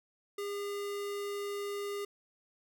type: tone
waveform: square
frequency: 405.3 Hz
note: G#4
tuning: 42 cents flat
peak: -36 dBFS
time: 0.38-2.05 s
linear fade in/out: 5 ms
effects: none